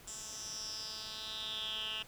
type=tone with band-pass filter sweep; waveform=10% pulse; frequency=218 Hz; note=A3; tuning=16 cents flat; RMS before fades=-42 dBFS; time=0.07-2.03 s; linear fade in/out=10 ms; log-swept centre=7200 to 2800 Hz; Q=6.5; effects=pink hiss -57 dBFS RMS until 2.07 s